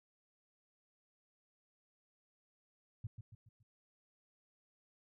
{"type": "tone with echo", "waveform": "sine", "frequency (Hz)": 110, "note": "A2", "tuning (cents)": 0, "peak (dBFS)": -38, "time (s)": [3.04, 3.07], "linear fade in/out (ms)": 5, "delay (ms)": 140, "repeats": 4, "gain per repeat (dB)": -7, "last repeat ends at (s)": 3.63, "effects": []}